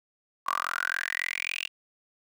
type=tone with high-pass filter sweep; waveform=10% pulse; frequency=43.65 Hz; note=F1; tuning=in tune; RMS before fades=-31 dBFS; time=0.46-1.68 s; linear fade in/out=20 ms; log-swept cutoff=1100 to 2800 Hz; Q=9.8; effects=none